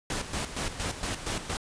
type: noise with tremolo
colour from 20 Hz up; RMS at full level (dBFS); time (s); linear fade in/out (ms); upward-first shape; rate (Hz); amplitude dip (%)
pink; -31; 0.1-1.57; 2; square; 4.3; 65
effects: resampled to 22050 Hz